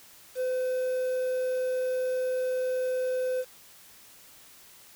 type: tone with quantisation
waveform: triangle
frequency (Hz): 510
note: C5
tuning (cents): -44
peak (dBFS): -24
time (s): 0.35-3.45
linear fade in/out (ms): 50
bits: 8
effects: white hiss -53 dBFS RMS until 4.95 s